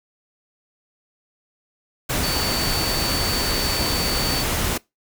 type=tone in noise; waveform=sine; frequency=4500 Hz; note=C#8; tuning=25 cents sharp; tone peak=-25 dBFS; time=2.23-4.43 s; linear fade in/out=10 ms; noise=pink; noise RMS=-23 dBFS; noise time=2.09-4.78 s; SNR=-5 dB; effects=noise-tail reverb RT60 0.2 s tail -23 dB re dry